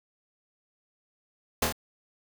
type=noise with echo; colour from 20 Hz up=pink; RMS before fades=-24 dBFS; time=1.62-1.65 s; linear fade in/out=5 ms; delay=25 ms; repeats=3; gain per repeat=-3 dB; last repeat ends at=1.725 s; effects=none